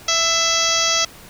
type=harmonic tone with a mistuned harmonic; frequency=659.3 Hz; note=E5; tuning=in tune; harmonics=1 / 2 / 3 / 4 / 5 / 6 / 7 / 8 / 9 / 10; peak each=-27 / -24 / -26 / -27 / -23 / -27 / -25 / -24 / -22 / -27 dBFS; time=0.08-1.05 s; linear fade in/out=5 ms; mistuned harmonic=3; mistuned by=+27 cents; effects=pink hiss -42 dBFS RMS until 1.29 s